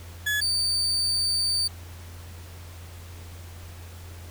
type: tone pair in turn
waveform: 35% pulse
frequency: 1700 / 4596 Hz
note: G#6 / D8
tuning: +40 / -38 cents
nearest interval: octave + perfect fourth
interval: 1722 cents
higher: second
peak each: -21 dBFS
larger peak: neither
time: 0.26-0.41 / 0.41-1.68 s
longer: second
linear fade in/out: 10 ms
effects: added 86 Hz sine -40 dBFS peak until 4.3 s + pink hiss -48 dBFS RMS until 4.3 s